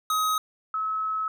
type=tone pair in turn; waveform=square / sine; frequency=1265 / 1290.8 Hz; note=D#6 / E6; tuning=+28 / -37 cents; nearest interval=unison; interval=35 cents; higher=second; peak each=-23 / -25 dBFS; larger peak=first; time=0.1-0.38 / 0.74-1.28 s; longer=second; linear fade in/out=2 ms; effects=none